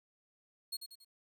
sawtooth tone with echo, 4304 Hz, C8, 48 cents sharp, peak -34 dBFS, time 0.72-0.77 s, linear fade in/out 10 ms, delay 93 ms, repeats 3, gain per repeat -7 dB, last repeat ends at 1.049 s, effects 12-bit

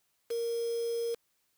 sine tone with quantisation, 466.2 Hz, A#4, in tune, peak -30 dBFS, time 0.3-1.15 s, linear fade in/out 10 ms, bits 7, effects white hiss -75 dBFS RMS until 1.57 s

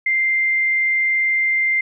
sine tone, 2093 Hz, C7, in tune, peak -15 dBFS, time 0.06-1.81 s, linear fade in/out 5 ms, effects none

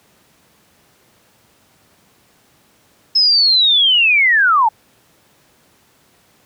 sine linear sweep, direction down, 5220 to 830.6 Hz, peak -9 dBFS, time 3.15-4.69 s, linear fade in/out 10 ms, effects pink hiss -54 dBFS RMS until 6.45 s + high-pass 100 Hz 12 dB/octave

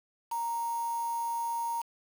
sine tone with quantisation, 932.3 Hz, A#5, in tune, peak -30 dBFS, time 0.31-1.82 s, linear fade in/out 10 ms, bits 7, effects none

